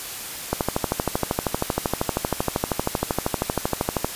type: click train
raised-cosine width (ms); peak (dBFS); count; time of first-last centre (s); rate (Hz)
1; -6; 46; 0.53-4.046; 12.8
effects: white hiss -33 dBFS RMS until 4.15 s + resampled to 32000 Hz